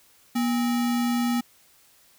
sine tone with sample-and-hold, 240.2 Hz, B3, 48 cents flat, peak -21 dBFS, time 0.35-1.41 s, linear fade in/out 10 ms, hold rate 1050 Hz, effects white hiss -58 dBFS RMS until 2.18 s

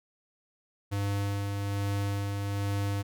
square tone with tremolo, 100.4 Hz, G2, 42 cents sharp, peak -28 dBFS, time 0.91-3.03 s, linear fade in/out 20 ms, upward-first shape sine, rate 1.2 Hz, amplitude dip 30%, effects none

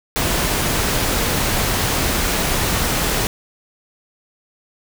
pink noise, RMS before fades -19 dBFS, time 0.16-3.27 s, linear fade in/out 0 ms, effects none

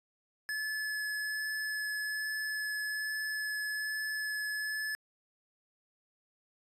square tone with vibrato, 1719 Hz, A6, 41 cents flat, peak -34 dBFS, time 0.49-4.95 s, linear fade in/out 0 ms, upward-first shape sine, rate 1.2 Hz, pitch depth 8 cents each way, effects resampled to 32000 Hz

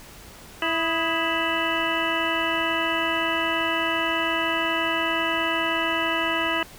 harmonic tone with a mistuned harmonic, 329.6 Hz, E4, in tune, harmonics 1 / 2 / 3 / 4 / 5 / 6 / 8 / 9, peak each -30 / -30 / -30 / -30 / -30 / -30 / -30 / -30 dBFS, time 0.62-6.63 s, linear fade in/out 2 ms, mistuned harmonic 4, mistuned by -73 cents, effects pink hiss -45 dBFS RMS until 6.78 s

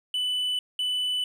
triangle tone pair in turn, 2989 / 2989 Hz, F#7 / F#7, +17 / +17 cents, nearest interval unison, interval 0 cents, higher neither, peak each -23 dBFS, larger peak neither, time 0.14-0.59 / 0.79-1.24 s, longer neither, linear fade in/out 2 ms, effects none

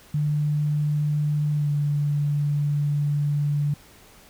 sine tone with pitch glide, 148.8 to 145.82 Hz, D3 to D3, +23 to -12 cents, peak -20 dBFS, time 0.14-3.74 s, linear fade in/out 5 ms, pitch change -35 cents, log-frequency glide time 1.55-1.69 s, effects pink hiss -51 dBFS RMS until 4.29 s

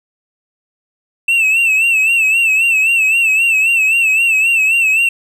triangle tone with vibrato, 2654 Hz, E7, 11 cents sharp, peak -8 dBFS, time 1.28-5.09 s, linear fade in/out 5 ms, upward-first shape sine, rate 3.8 Hz, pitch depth 76 cents each way, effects none

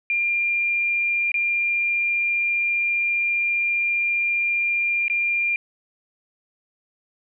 sine tone with dropouts, 2395 Hz, D7, 33 cents sharp, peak -19 dBFS, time 0.1-5.56 s, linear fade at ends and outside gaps 1 ms, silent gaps 1.318-1.342 / 5.081-5.099 s, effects none

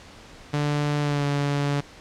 sawtooth tone with pitch glide, 146.83 to 143.06 Hz, D3 to D3, 0 to -45 cents, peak -18 dBFS, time 0.53-1.81 s, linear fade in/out 10 ms, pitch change -45 cents, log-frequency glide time 1.01-1.24 s, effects pink hiss -46 dBFS RMS until 2 s + low-pass 6000 Hz 12 dB/octave

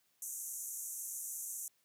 pink band-pass noise, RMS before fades -43 dBFS, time 0.22-1.68 s, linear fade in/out 2 ms, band 6100 to 14000 Hz, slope 96 dB/octave, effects white hiss -75 dBFS RMS until 1.84 s + high-pass 80 Hz 12 dB/octave

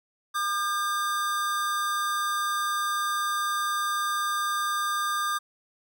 square tone pair together, 1205 / 1601 Hz, D6 / G6, +44 / +36 cents, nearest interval perfect fourth, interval 492 cents, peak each -27 / -33 dBFS, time 0.34-5.39 s, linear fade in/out 20 ms, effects none

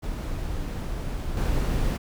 brown noise with level steps, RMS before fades -30 / -24 dBFS, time 0.02-1.98 s, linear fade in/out 20 ms, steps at 1.37 s, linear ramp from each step 2 ms, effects none

